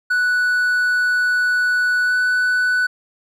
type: tone with pitch glide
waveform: triangle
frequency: 1480 to 1491.2 Hz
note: F#6 to F#6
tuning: 0 to +13 cents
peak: -13 dBFS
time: 0.1-2.87 s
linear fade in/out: 10 ms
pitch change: +13 cents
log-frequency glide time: 2.05-2.14 s
effects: none